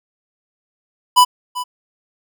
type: tone with echo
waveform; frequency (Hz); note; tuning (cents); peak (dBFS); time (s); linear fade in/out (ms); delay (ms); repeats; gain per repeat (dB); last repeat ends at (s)
square; 993; B5; +9; -7; 1.16-1.25; 20; 390; 1; -15; 1.64
effects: none